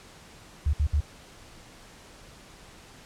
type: tone bursts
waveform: sine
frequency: 73.42 Hz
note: D2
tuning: in tune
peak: -20 dBFS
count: 3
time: 0.66-1.005 s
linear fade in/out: 5 ms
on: 73 ms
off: 63 ms
effects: pink hiss -50 dBFS RMS until 3.05 s + low-pass 9000 Hz 12 dB/octave

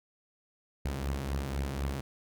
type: beating tone pair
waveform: sawtooth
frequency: 65.41 / 69.41 Hz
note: C2 / C#2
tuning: 0 / +3 cents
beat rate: 4 Hz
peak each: -33 / -29 dBFS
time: 0.85-2.01 s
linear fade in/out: 5 ms
effects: none

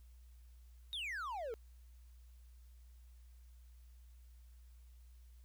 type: exponential sweep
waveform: triangle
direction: down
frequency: 3809 to 428.4 Hz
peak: -38 dBFS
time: 0.93-1.54 s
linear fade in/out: 0 ms
effects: added 60 Hz sine -56 dBFS peak until 5.44 s + white hiss -75 dBFS RMS until 5.44 s

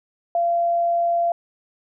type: tone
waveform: sine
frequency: 686 Hz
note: F5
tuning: 31 cents flat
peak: -17 dBFS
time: 0.35-1.32 s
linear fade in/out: 2 ms
effects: none

